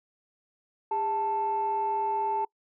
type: tone pair together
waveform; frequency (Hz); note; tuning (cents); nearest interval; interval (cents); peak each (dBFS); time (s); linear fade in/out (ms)
sine; 404.4 / 882; G#4 / A5; -46 / +4; octave + minor second; 1350; -33 / -25; 0.91-2.45; 5
effects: noise-tail reverb RT60 0.1 s tail -24 dB re dry + tanh soft clip ceiling -20 dBFS